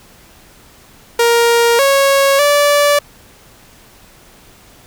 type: tone with pitch steps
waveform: sawtooth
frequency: 468.7 / 551 / 580 Hz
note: A#4 / C#5 / D5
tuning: +9 / -11 / -22 cents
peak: -5 dBFS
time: 1.19-2.99 s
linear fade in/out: 5 ms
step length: 600 ms
effects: pink hiss -44 dBFS RMS until 4.86 s